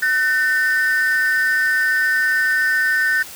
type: ring-modulated tone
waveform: triangle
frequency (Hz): 1661.2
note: G#6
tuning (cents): 0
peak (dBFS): -9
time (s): 0.02-3.23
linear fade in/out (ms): 10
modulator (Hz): 146
effects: tanh soft clip ceiling -8 dBFS + white hiss -36 dBFS RMS until 3.35 s